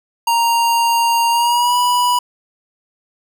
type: tone with pitch glide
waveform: square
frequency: 932.3 to 980.9 Hz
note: A#5 to B5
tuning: 0 to -12 cents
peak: -13 dBFS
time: 0.27-2.19 s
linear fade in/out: 5 ms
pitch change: +88 cents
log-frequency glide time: 1.3-1.77 s
effects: none